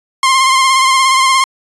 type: tone with vibrato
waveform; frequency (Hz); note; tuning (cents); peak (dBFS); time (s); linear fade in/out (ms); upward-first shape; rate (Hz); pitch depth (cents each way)
sawtooth; 1057; C6; +17; -4; 0.23-1.44; 2; sine; 17; 35
effects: resampled to 24000 Hz